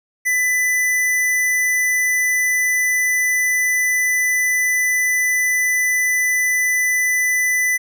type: tone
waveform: square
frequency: 1997 Hz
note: B6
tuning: 19 cents sharp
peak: -16 dBFS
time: 0.25-7.78 s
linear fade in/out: 20 ms
effects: none